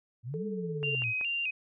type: exponential two-way sweep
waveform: sine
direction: up then down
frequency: 109.9 to 207.7 to 109.9 Hz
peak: -34 dBFS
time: 0.23-1.14 s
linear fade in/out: 50 ms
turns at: 0.45 s
type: tone with tremolo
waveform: sine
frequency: 436.9 Hz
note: A4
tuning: 12 cents flat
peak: -33 dBFS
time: 0.34-0.95 s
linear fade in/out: 0 ms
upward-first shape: sine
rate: 17 Hz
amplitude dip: 55%
type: click train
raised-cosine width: 0.5 ms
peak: -29 dBFS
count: 3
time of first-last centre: 0.83-1.212 s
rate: 5.24 Hz
type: tone with vibrato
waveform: sine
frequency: 2648 Hz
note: E7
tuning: 7 cents sharp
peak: -29 dBFS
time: 0.83-1.51 s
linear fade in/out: 10 ms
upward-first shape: square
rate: 2.4 Hz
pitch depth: 84 cents each way
effects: none